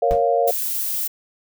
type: chord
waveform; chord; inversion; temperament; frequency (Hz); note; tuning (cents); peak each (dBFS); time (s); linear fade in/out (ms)
sine; Bb minor; none; equal; 466.2 / 554.4 / 698.5; Bb4 / Db5 / F5; 0 / 0 / 0; -20 / -20 / -19; 0.02-0.51; 5
type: noise with exponential decay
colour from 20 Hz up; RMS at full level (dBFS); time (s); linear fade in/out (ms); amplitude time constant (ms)
brown; -24; 0.11-0.26; 0; 32
type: noise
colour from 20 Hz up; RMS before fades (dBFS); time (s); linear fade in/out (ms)
violet; -24; 0.47-1.08; 10
effects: none